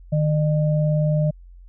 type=tone pair together; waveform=sine; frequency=153.02 / 604 Hz; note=D#3 / D5; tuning=-29 / +48 cents; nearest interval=2 octaves; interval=2377 cents; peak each=-17 / -25 dBFS; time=0.12-1.31 s; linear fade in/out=10 ms; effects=added 44 Hz sine -41 dBFS peak until 1.68 s